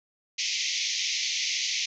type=band-pass noise; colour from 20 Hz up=white; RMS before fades=-29 dBFS; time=0.38-1.86 s; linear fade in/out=10 ms; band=2000 to 6500 Hz; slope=96 dB/octave; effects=none